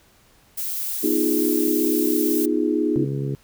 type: noise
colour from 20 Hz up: violet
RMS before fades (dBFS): -27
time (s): 0.57-2.46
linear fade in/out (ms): 10
type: chord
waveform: sine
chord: F half-diminished seventh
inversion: second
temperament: equal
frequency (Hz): 246.9 / 311.1 / 349.2 / 415.3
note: Cb4 / Eb4 / F4 / Ab4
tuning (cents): 0 / 0 / 0 / 0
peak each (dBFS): -26 / -21 / -25 / -25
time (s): 1.03-3.05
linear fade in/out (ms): 10
type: harmonic tone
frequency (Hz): 68.9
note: C#2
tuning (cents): -10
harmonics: 2 / 3 / 4 / 5 / 6 / 7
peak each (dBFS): -24 / -35 / -33 / -34 / -32 / -41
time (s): 2.96-3.35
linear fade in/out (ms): 0
effects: pink hiss -56 dBFS RMS until 3.43 s

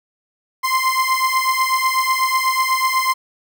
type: beating tone pair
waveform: 30% pulse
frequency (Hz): 1039 / 1047.1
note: C6 / C6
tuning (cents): -12 / +1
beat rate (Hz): 8.1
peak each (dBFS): -16 / -16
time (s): 0.63-3.14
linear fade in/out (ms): 20
effects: none

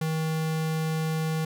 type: tone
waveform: square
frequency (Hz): 158.9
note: D#3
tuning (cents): +37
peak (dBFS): -26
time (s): 0.01-1.45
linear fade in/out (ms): 5
effects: none

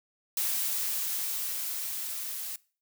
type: noise with level ramp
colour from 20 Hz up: blue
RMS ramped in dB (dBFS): -29 to -37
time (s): 0.37-2.56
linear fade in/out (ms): 2
effects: noise-tail reverb RT60 0.4 s tail -22 dB re dry

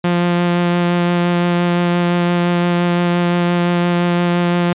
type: tone with vibrato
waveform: sawtooth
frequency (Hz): 174.61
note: F3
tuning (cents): 0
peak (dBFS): -9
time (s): 0.04-4.73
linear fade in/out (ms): 5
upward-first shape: sine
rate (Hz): 5.8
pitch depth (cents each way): 10
effects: resampled to 8000 Hz

